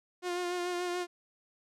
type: tone with vibrato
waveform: sawtooth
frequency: 355.1 Hz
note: F4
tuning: 29 cents sharp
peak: -28 dBFS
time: 0.22-1.07 s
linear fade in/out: 50 ms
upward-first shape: sine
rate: 6.9 Hz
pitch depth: 25 cents each way
effects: low-pass 9000 Hz 12 dB/octave